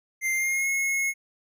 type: tone with pitch glide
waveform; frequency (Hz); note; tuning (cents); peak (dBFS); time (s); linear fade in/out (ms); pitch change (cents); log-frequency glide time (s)
square; 2093 to 2172; C7 to C#7; 0 to -36; -24; 0.21-1.14; 50; +64; 0.33-0.68
effects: none